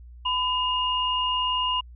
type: tone pair together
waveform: sine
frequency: 1005 / 2843 Hz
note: B5 / F7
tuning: +30 / +30 cents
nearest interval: octave + tritone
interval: 1800 cents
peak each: -25 dBFS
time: 0.25-1.81 s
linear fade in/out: 10 ms
effects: added 60 Hz sine -42 dBFS peak until 1.95 s